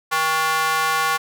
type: tone with high-pass filter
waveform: square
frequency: 159 Hz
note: D#3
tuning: 38 cents sharp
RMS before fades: -20 dBFS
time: 0.11-1.18 s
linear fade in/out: 20 ms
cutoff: 1100 Hz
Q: 2.3
effects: none